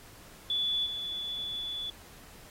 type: tone with level steps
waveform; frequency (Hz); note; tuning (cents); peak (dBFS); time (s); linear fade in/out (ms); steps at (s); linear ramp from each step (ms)
sine; 3445; A7; -37; -27 / -33; 0.5-1.9; 2; 0.85; 20
effects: pink hiss -53 dBFS RMS until 2.5 s + AAC 48 kbps